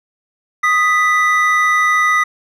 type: tone pair together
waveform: triangle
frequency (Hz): 1244.5 / 1975.5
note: D#6 / B6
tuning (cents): 0 / 0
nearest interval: minor sixth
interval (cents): 800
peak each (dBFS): -12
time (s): 0.63-2.24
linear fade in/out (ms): 10
effects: none